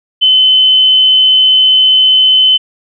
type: tone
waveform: sine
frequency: 3045 Hz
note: F#7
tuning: 49 cents sharp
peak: -4 dBFS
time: 0.21-2.58 s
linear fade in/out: 20 ms
effects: none